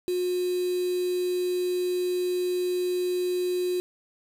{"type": "tone with quantisation", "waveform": "sine", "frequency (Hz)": 360, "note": "F#4", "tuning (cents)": -47, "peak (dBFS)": -24, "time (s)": [0.08, 3.8], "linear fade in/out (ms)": 0, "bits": 6, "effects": []}